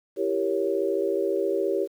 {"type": "chord", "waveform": "sine", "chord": "E diminished seventh", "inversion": "none", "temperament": "equal with one note detuned", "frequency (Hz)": [332.9, 392, 466.2, 554.4], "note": ["E4", "G4", "Bb4", "Db5"], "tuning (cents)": [17, 0, 0, 0], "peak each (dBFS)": [-30, -25, -30, -29], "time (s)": [0.16, 1.88], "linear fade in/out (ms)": 50, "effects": ["9-bit"]}